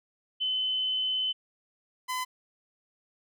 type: tone pair in turn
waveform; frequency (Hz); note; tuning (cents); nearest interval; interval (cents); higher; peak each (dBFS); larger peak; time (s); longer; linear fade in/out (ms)
sine / sawtooth; 3039 / 1014.1; F#7 / B5; +46 / +46; octave + perfect fifth; 1900; first; -26; neither; 0.4-1.33 / 2.08-2.25; first; 20
effects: none